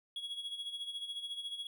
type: tone with tremolo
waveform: triangle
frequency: 3334 Hz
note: G#7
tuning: 6 cents sharp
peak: -35 dBFS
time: 0.16-1.67 s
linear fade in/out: 2 ms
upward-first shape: sine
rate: 14 Hz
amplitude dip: 65%
effects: none